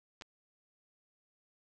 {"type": "clicks", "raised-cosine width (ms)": 0.2, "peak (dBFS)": -29, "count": 2, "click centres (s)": [0.212, 0.221], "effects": ["resampled to 24000 Hz"]}